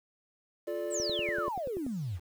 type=chord; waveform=triangle; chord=D minor; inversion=first; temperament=equal with one note detuned; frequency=349.2 / 434.4 / 587.3 Hz; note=F4 / A4 / D5; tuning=0 / -22 / 0 cents; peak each=-35 / -37 / -33 dBFS; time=0.67-1.49 s; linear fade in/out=10 ms
type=exponential sweep; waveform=sine; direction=down; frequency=8500 to 77.78 Hz; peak=-32 dBFS; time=0.9-2.2 s; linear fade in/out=50 ms
type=click train; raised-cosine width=2 ms; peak=-28 dBFS; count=10; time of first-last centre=1-1.865 s; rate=10.4 Hz
effects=9-bit